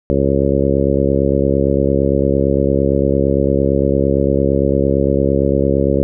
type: harmonic tone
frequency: 68.8 Hz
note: C#2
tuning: 12 cents flat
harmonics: 1 / 2 / 3 / 4 / 5 / 6 / 7 / 8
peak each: -20 / -20 / -20 / -20 / -20 / -20 / -20 / -20 dBFS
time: 0.1-6.03 s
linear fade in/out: 0 ms
effects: none